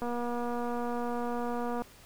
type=click train; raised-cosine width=1 ms; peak=-22 dBFS; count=433; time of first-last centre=0.02-1.82 s; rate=240 Hz; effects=pink hiss -55 dBFS RMS until 2.05 s